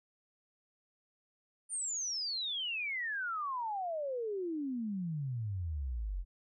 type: exponential sweep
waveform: sine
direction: down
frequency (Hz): 9260 to 42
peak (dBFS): -34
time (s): 1.69-6.25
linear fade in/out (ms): 50
effects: none